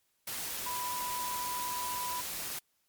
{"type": "tone in noise", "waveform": "sine", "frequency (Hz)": 987.8, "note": "B5", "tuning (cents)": 0, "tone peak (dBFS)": -35, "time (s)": [0.66, 2.21], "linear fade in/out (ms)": 5, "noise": "white", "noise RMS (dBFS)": -38, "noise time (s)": [0.27, 2.59], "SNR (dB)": 0, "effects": ["white hiss -75 dBFS RMS until 2.88 s", "MP3 96 kbps"]}